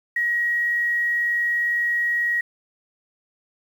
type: tone with quantisation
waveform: sine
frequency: 1899 Hz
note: A#6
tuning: 32 cents sharp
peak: -19 dBFS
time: 0.16-2.41 s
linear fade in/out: 5 ms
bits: 8
effects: none